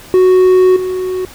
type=tone with level steps; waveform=triangle; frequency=369.8 Hz; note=F#4; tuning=1 cent flat; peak=-3 / -13 dBFS; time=0.14-1.25 s; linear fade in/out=0 ms; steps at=0.76 s; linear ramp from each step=5 ms; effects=pink hiss -36 dBFS RMS until 1.34 s